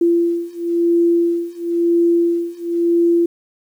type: beating tone pair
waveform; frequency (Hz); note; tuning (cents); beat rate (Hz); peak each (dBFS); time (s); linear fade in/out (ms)
sine; 340.6 / 341.58; F4 / F4; -43 / -38; 0.98; -17 / -16; 0.01-3.26; 5
effects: 8-bit